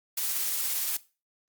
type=noise with tremolo; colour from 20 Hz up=blue; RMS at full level=-28 dBFS; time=0.17-0.97 s; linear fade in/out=5 ms; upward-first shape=triangle; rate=17 Hz; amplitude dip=25%; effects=noise-tail reverb RT60 0.3 s tail -18 dB re dry + Opus 48 kbps